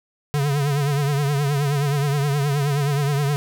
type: tone with vibrato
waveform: square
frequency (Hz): 142.8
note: D3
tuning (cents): -48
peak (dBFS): -19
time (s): 0.34-3.36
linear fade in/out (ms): 0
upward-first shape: triangle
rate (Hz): 9.5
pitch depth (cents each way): 87
effects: none